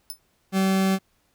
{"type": "tone with exponential decay", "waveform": "5% pulse", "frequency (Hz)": 5274, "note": "E8", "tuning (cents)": 0, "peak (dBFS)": -22, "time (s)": [0.1, 0.19], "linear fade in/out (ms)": 0, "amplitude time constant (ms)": 19}
{"type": "tone", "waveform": "40% pulse", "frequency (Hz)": 191.5, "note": "G3", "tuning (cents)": -40, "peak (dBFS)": -18, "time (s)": [0.52, 0.99], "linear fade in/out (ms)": 50}
{"effects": ["pink hiss -67 dBFS RMS until 1.34 s"]}